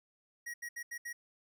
square tone bursts at uneven times, 1899 Hz, A#6, 32 cents sharp, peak -40 dBFS, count 5, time 0.46-0.54 / 0.62-0.69 / 0.76-0.83 / 0.91-0.98 / 1.05-1.13 s, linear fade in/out 10 ms, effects none

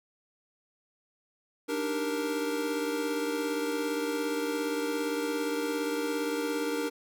square chord, Eb major seventh, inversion third, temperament equal, 293.7 / 311.1 / 392 / 466.2 Hz, D4 / Eb4 / G4 / Bb4, 0 / 0 / 0 / 0 cents, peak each -34 / -39 / -39 / -33 dBFS, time 1.68-6.9 s, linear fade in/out 20 ms, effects none

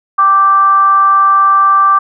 sine tone with frequency modulation, 1174 Hz, D6, 1 cent flat, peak -5 dBFS, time 0.18-1.99 s, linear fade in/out 10 ms, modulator 388 Hz, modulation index 0.3, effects none

